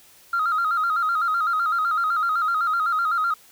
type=tone with vibrato; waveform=sine; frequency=1318.5 Hz; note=E6; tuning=in tune; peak=-18 dBFS; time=0.33-3.34 s; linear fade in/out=5 ms; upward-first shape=square; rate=7.9 Hz; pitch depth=81 cents each way; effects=tanh soft clip ceiling -16 dBFS + white hiss -52 dBFS RMS until 3.51 s